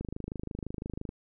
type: click train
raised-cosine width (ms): 3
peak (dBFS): -23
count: 29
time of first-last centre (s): 0.01-1.091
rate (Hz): 25.9
effects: none